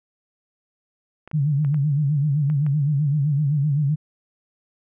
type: clicks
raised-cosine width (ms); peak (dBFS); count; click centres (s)
0.5; -26; 6; 1.276 / 1.314 / 1.648 / 1.744 / 2.5 / 2.665
type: tone with vibrato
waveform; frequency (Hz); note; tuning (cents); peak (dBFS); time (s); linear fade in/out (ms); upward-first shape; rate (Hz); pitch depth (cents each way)
sine; 145.4; D3; -17; -17; 1.33-3.96; 20; sine; 7.8; 110
effects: none